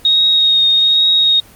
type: tone with vibrato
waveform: sine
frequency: 3740 Hz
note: A#7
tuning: 5 cents sharp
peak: -8 dBFS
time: 0.05-1.4 s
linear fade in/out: 2 ms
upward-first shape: triangle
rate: 1.2 Hz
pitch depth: 19 cents each way
effects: pink hiss -42 dBFS RMS until 1.55 s + Opus 32 kbps